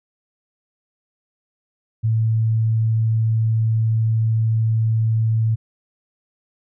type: tone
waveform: sine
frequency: 111.7 Hz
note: A2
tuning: 27 cents sharp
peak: -15 dBFS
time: 2.03-5.56 s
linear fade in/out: 20 ms
effects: none